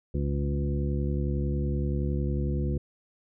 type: harmonic tone with a mistuned harmonic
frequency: 70.8 Hz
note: C#2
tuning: 37 cents sharp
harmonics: 1 / 2 / 3 / 4 / 5 / 7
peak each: -28 / -30 / -34 / -39 / -36 / -41 dBFS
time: 0.14-2.78 s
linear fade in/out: 5 ms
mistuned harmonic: 1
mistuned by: -25 cents
effects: none